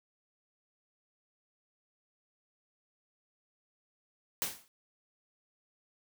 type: noise with exponential decay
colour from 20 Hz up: white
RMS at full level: -30 dBFS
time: 4.42-4.68 s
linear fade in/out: 0 ms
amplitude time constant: 55 ms
effects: none